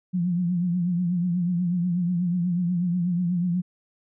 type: tone with vibrato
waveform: sine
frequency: 176.3 Hz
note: F3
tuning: 17 cents sharp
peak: -21 dBFS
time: 0.13-3.62 s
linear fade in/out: 20 ms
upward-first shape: triangle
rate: 8.2 Hz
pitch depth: 83 cents each way
effects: none